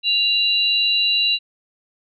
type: tone pair together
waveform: sine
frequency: 2794 / 3951 Hz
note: F7 / B7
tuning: 0 / 0 cents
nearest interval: tritone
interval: 600 cents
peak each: -18 dBFS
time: 0.03-1.39 s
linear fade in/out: 50 ms
effects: none